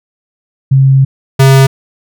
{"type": "tone pair in turn", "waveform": ["sine", "square"], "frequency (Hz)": [134.7, 134.7], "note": ["C#3", "C#3"], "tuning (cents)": [-49, -49], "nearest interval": "unison", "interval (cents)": 0, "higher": "neither", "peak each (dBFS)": -3, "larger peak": "neither", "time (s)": [[0.71, 1.05], [1.39, 1.67]], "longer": "first", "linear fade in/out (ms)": 10, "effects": []}